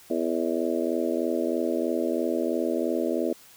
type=harmonic tone with a mistuned harmonic; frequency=83.1 Hz; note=E2; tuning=15 cents sharp; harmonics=3 / 4 / 5 / 6 / 7 / 8; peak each=-30 / -28 / -31 / -33 / -32 / -33 dBFS; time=0.1-3.33 s; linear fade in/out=5 ms; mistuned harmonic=8; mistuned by=-52 cents; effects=white hiss -52 dBFS RMS until 3.56 s